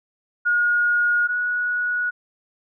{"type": "tone pair in turn", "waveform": "sine", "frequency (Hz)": [1437, 1461.3], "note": ["F6", "F#6"], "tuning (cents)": [49, -22], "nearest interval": "unison", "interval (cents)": 29, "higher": "second", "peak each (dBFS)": [-16, -20], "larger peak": "first", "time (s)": [[0.45, 1.28], [1.28, 2.11]], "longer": "neither", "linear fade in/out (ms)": 20, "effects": []}